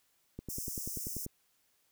click train, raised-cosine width 3 ms, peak -28 dBFS, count 10, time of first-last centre 0.39-1.264 s, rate 10.3 Hz
white high-pass noise, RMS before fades -40 dBFS, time 0.49-1.26 s, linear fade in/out 10 ms, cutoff 5200 Hz, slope 96 dB/octave
effects white hiss -73 dBFS RMS until 1.91 s

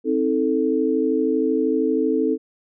sine chord, A diminished, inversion first, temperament just, 264 / 316.8 / 440 Hz, C4 / Eb4 / A4, +16 / +31 / 0 cents, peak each -22 / -22 / -21 dBFS, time 0.04-2.38 s, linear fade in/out 50 ms, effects none

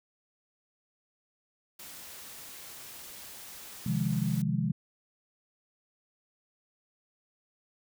white noise, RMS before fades -46 dBFS, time 1.79-4.42 s, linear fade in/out 5 ms
sine chord, F minor seventh, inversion second, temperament equal, 130.81 / 155.56 / 174.61 / 207.7 Hz, C3 / Eb3 / F3 / Ab3, 0 / 0 / 0 / 0 cents, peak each -32 dBFS, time 3.86-4.72 s, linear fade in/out 5 ms
effects none

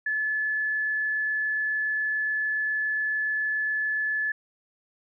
sine tone with frequency modulation, 1725 Hz, A6, 35 cents flat, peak -24 dBFS, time 0.06-4.32 s, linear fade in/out 5 ms, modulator 27.1 Hz, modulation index 0.25, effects none

